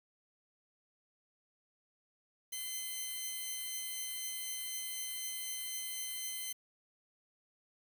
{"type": "tone pair together", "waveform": "5% pulse", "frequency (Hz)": [2056, 3086], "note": ["C7", "G7"], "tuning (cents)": [-31, -28], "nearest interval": "perfect fifth", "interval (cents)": 703, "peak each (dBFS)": [-33, -32], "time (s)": [2.52, 6.53], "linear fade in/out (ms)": 10, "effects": ["9-bit"]}